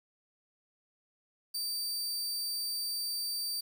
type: tone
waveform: sawtooth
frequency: 4643 Hz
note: D8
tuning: 21 cents flat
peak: -30 dBFS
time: 1.54-3.61 s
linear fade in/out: 10 ms
effects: 10-bit